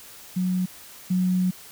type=tone pair in turn; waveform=sine; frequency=183.3 / 183.3 Hz; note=F#3 / F#3; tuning=-16 / -16 cents; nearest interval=unison; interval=0 cents; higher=neither; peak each=-21 / -19 dBFS; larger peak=second; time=0.36-0.66 / 1.1-1.51 s; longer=second; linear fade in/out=10 ms; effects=white hiss -45 dBFS RMS until 1.71 s